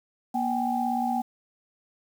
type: tone cluster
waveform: sine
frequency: 240.3 / 765 / 822 Hz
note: B3 / G5 / G#5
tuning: -47 / -42 / -18 cents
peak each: -28 / -27 / -31 dBFS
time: 0.34-1.22 s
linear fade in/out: 10 ms
effects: 8-bit